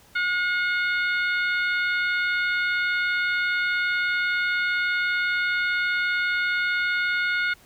harmonic tone, 721 Hz, F#5, 45 cents flat, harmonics 2 / 3 / 4 / 5 / 6, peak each -23 / -27 / -38 / -35 / -39 dBFS, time 0.15-7.54 s, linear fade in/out 10 ms, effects pink hiss -54 dBFS RMS until 7.65 s

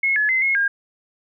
sine tone with pitch steps, 2172 / 1706 / 2059 / 2165 / 1616 Hz, C#7 / G#6 / C7 / C#7 / G#6, -36 / +46 / -28 / -41 / -48 cents, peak -16 dBFS, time 0.03-0.68 s, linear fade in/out 5 ms, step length 130 ms, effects none

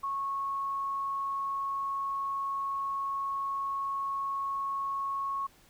sine tone, 1100 Hz, C#6, 14 cents flat, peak -30 dBFS, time 0.03-5.47 s, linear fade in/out 10 ms, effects pink hiss -61 dBFS RMS until 5.69 s

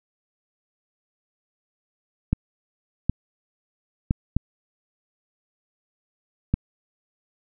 clicks, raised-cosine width 5 ms, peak -7 dBFS, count 5, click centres 2.33 / 3.096 / 4.109 / 4.366 / 6.54 s, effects none

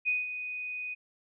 sine tone with ADSR envelope, 2489 Hz, D#7, in tune, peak -24 dBFS, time 0.05-0.95 s, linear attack 31 ms, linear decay 180 ms, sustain -10 dB, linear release 20 ms, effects none

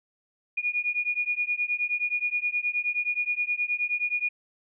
sine beating tone pair, 2440 / 2449.5 Hz, D#7 / D#7, -34 / -28 cents, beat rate 9.5 Hz, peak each -28 dBFS, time 0.57-4.29 s, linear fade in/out 10 ms, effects none

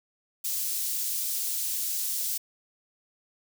white high-pass noise, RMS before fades -30 dBFS, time 0.44-2.38 s, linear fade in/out 10 ms, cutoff 5300 Hz, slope 12 dB/octave, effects none

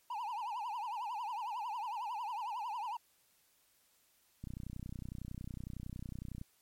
triangle tone with vibrato, 903 Hz, A5, 45 cents sharp, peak -35 dBFS, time 0.1-2.97 s, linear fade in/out 5 ms, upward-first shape triangle, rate 11 Hz, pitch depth 220 cents each way
click train, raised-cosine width 5 ms, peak -31 dBFS, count 62, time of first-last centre 4.44-6.414 s, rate 30.9 Hz
effects white hiss -71 dBFS RMS until 6.61 s + MP3 64 kbps

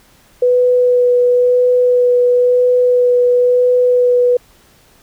sine tone with vibrato, 493.9 Hz, B4, in tune, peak -8 dBFS, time 0.42-4.37 s, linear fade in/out 5 ms, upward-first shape sine, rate 0.98 Hz, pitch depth 10 cents each way, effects pink hiss -49 dBFS RMS until 5.02 s

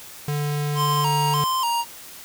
square tone, 146.83 Hz, D3, in tune, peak -23 dBFS, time 0.28-1.44 s, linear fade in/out 2 ms
square tone with vibrato, 987.8 Hz, B5, in tune, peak -21 dBFS, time 0.75-1.85 s, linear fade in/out 50 ms, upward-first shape square, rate 1.7 Hz, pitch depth 90 cents each way
effects white hiss -41 dBFS RMS until 2.24 s

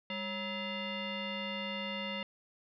sine tone with frequency modulation, 1300 Hz, E6, 24 cents flat, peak -35 dBFS, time 0.1-2.23 s, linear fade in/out 2 ms, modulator 751 Hz, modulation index 2.8, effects none

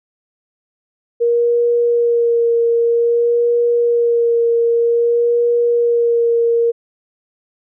sine tone with vibrato, 470.8 Hz, A#4, 17 cents sharp, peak -11 dBFS, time 1.2-6.72 s, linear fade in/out 20 ms, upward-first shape sine, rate 0.52 Hz, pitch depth 17 cents each way, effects none

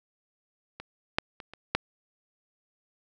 clicks, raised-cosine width 0.3 ms, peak -23 / -7 / -25 / -28 / -7 dBFS, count 5, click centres 0.8 / 1.185 / 1.402 / 1.536 / 1.75 s, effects none

